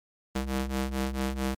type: ring-modulated tone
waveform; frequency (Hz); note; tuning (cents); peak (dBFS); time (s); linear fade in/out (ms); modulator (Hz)
sawtooth; 131.9; C3; +14; -21; 0.35-1.55; 10; 68.2
effects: MP3 96 kbps